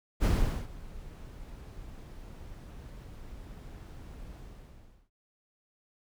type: noise with ADSR envelope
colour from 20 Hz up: brown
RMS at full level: -23 dBFS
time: 0.2-5.1 s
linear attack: 38 ms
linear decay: 430 ms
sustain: -22 dB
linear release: 730 ms
effects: none